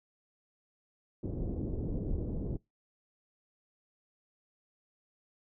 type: low-pass noise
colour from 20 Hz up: pink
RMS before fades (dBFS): -35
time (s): 1.23-2.57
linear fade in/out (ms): 5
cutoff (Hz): 430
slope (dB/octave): 24
effects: noise-tail reverb RT60 0.2 s tail -24 dB re dry